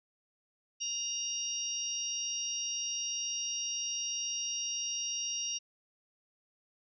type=harmonic tone; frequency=941 Hz; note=A#5; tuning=16 cents sharp; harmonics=3 / 4 / 5 / 6; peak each=-38 / -46 / -47 / -35 dBFS; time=0.8-5.59 s; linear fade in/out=20 ms; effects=none